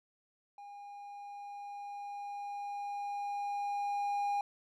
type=tone with level ramp; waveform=triangle; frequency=812 Hz; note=G#5; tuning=39 cents flat; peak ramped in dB=-45 to -28 dBFS; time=0.58-4.41 s; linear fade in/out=2 ms; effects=none